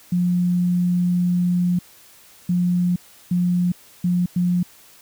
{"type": "tone bursts at uneven times", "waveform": "sine", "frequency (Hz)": 177.6, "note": "F3", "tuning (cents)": 29, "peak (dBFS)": -16, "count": 5, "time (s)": [[0.12, 1.79], [2.49, 2.96], [3.31, 3.72], [4.04, 4.26], [4.36, 4.63]], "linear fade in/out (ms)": 5, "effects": ["white hiss -49 dBFS RMS until 5.01 s"]}